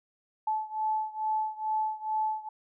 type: beating tone pair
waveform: sine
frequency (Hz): 866 / 868.3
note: A5 / A5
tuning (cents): -28 / -23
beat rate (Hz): 2.3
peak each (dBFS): -30 / -32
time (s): 0.47-2.49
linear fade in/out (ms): 5
effects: none